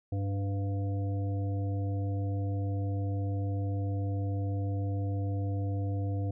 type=harmonic tone with a mistuned harmonic; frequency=99.6 Hz; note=G2; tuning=28 cents sharp; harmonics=1 / 3 / 5 / 7; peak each=-29 / -39 / -43 / -46 dBFS; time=0.12-6.31 s; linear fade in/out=5 ms; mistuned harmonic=3; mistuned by=-38 cents; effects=none